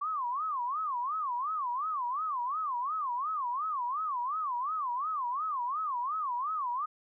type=tone with vibrato; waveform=sine; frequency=1111 Hz; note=C#6; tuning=4 cents sharp; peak=-30 dBFS; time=0.01-6.86 s; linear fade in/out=10 ms; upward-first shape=sine; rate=2.8 Hz; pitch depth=260 cents each way; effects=none